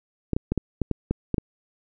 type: clicks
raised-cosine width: 3 ms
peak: -10 dBFS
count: 9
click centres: 0.333 / 0.365 / 0.52 / 0.577 / 0.817 / 0.913 / 1.11 / 1.343 / 1.382 s
effects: none